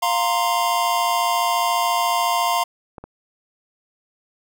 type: chord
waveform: square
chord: F suspended fourth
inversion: none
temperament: equal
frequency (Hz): 698.5 / 932.3 / 1046.5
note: F5 / Bb5 / C6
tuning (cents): 0 / 0 / 0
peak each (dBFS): -23 / -23 / -23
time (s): 0.02-2.64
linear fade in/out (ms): 10
type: clicks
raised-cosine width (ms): 1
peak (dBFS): -22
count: 2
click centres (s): 2.982 / 3.04
effects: none